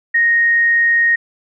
sine tone, 1864.7 Hz, A#6, in tune, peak -10 dBFS, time 0.14-1.16 s, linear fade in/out 10 ms, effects none

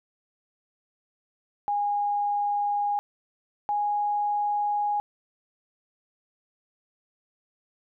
sine tone pair in turn, 820 / 826.7 Hz, G#5 / G#5, -22 / -8 cents, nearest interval unison, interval 14 cents, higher second, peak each -23 dBFS, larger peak neither, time 1.68-2.99 / 3.69-5 s, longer neither, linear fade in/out 0 ms, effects none

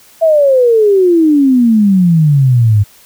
sine exponential sweep, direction down, 667 to 100 Hz, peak -5 dBFS, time 0.21-2.84 s, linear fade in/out 20 ms, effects white hiss -43 dBFS RMS until 3.05 s

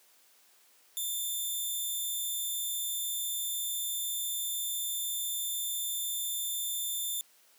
5% pulse tone, 3554 Hz, A7, 17 cents sharp, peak -24 dBFS, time 0.97-7.21 s, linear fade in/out 0 ms, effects white hiss -63 dBFS RMS until 7.58 s + high-pass 300 Hz 12 dB/octave

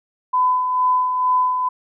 sine tone with tremolo, 1007 Hz, B5, 33 cents sharp, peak -13 dBFS, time 0.33-1.69 s, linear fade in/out 10 ms, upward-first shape sine, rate 2.2 Hz, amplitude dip 45%, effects none

